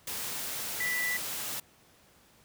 sine tone in noise, 1975.5 Hz, B6, in tune, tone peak -29 dBFS, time 0.8-1.17 s, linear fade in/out 5 ms, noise white, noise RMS -36 dBFS, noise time 0.07-1.6 s, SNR +4 dB, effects pink hiss -61 dBFS RMS until 2.44 s + high-pass 60 Hz 12 dB/octave

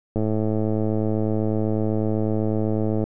click train, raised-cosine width 2 ms, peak -11 dBFS, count 312, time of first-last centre 0.16-3.04 s, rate 108 Hz, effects none

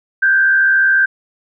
sine tone with frequency modulation, 1568 Hz, G6, in tune, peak -9 dBFS, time 0.22-1.06 s, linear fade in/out 10 ms, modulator 74.1 Hz, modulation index 0.65, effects none

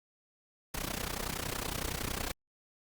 pink noise with amplitude modulation, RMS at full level -33 dBFS, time 0.74-2.32 s, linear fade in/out 5 ms, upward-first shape sine, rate 30.8 Hz, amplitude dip 85%, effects Opus 48 kbps

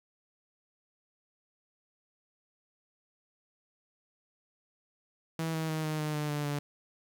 sawtooth tone with pitch steps, 162.4 / 159.79 / 157.23 / 154.71 / 152.23 / 149.78 / 147.38 / 145.02 Hz, E3 / D#3 / D#3 / D#3 / D#3 / D3 / D3 / D3, -26 / +46 / +18 / -10 / -38 / +34 / +6 / -22 cents, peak -27 dBFS, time 5.39-6.59 s, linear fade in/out 2 ms, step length 150 ms, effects 10-bit

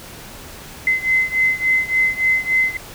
sine beating tone pair, 2051 / 2054.5 Hz, C7 / C7, -35 / -32 cents, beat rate 3.5 Hz, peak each -17 / -19 dBFS, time 0.87-2.77 s, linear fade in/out 2 ms, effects pink hiss -37 dBFS RMS until 2.94 s

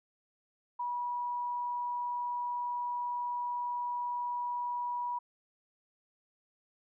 sine tone, 971 Hz, B5, 30 cents flat, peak -32 dBFS, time 0.79-5.19 s, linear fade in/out 10 ms, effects none

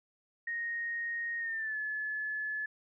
sine tone with pitch glide, 1864.7 to 1719.8 Hz, A#6 to A6, 0 to -40 cents, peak -33 dBFS, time 0.47-2.66 s, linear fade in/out 5 ms, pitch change -140 cents, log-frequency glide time 1.39-1.77 s, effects none

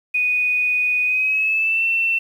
sine tone with pitch glide, 2481 to 2690 Hz, D#7 to E7, -6 to +34 cents, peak -16 dBFS, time 0.14-2.19 s, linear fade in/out 10 ms, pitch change +140 cents, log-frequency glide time 1.04-1.85 s, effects 8-bit

